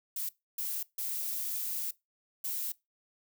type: noise bursts at uneven times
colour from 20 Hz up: violet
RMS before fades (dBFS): -35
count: 4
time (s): 0.16-0.29 / 0.58-0.83 / 0.98-1.91 / 2.44-2.72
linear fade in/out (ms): 5
effects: noise-tail reverb RT60 0.2 s tail -21 dB re dry